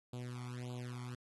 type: tone with flanger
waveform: sawtooth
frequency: 123.47 Hz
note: B2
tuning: in tune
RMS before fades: -44 dBFS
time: 0.13-1.15 s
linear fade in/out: 5 ms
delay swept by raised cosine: 0.26 to 0.91 ms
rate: 1.7 Hz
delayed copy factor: +1
effects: AAC 32 kbps